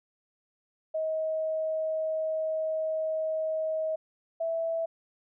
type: tone pair in turn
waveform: sine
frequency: 633 / 658.4 Hz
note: D#5 / E5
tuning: +30 / -2 cents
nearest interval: minor second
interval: 68 cents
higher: second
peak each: -27 dBFS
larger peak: neither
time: 0.94-3.96 / 4.4-4.86 s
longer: first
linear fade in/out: 10 ms
effects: none